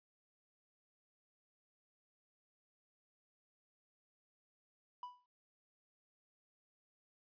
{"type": "tone with exponential decay", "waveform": "triangle", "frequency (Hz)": 987.8, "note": "B5", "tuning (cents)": 0, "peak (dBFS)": -39, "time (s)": [5.03, 5.26], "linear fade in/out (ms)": 2, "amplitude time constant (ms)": 48, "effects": ["resampled to 11025 Hz"]}